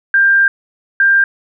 sine tone bursts at uneven times, 1591 Hz, G6, 25 cents sharp, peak -7 dBFS, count 2, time 0.14-0.48 / 1-1.24 s, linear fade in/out 2 ms, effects none

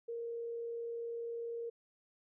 sine tone with frequency modulation, 466.2 Hz, A#4, in tune, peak -38 dBFS, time 0.08-1.7 s, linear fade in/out 10 ms, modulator 40.1 Hz, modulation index 0.21, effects none

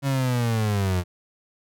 35% pulse linear sweep, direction down, 140.2 to 86.8 Hz, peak -19 dBFS, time 0.02-1.04 s, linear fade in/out 50 ms, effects none

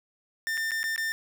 45% pulse tone with dropouts, 1800 Hz, A6, 39 cents sharp, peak -27 dBFS, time 0.47-1.12 s, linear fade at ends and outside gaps 0 ms, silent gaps 0.572-0.576 / 0.709-0.717 / 0.831-0.84 / 0.961-0.979 s, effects none

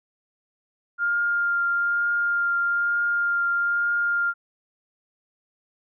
sine tone with vibrato, 1403 Hz, F6, 8 cents sharp, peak -20 dBFS, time 0.98-4.34 s, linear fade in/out 50 ms, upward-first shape triangle, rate 1.1 Hz, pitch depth 12 cents each way, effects none

